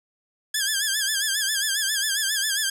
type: tone with vibrato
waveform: 10% pulse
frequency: 1661.2 Hz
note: G#6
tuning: in tune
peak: -13 dBFS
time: 0.54-2.7 s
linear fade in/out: 5 ms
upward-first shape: sine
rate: 7.4 Hz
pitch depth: 100 cents each way
effects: none